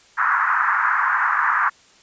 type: band-pass noise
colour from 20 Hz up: white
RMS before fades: -19 dBFS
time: 0.17-1.7 s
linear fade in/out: 20 ms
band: 960 to 1700 Hz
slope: 48 dB/octave
effects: white hiss -52 dBFS RMS until 2.02 s + resampled to 16000 Hz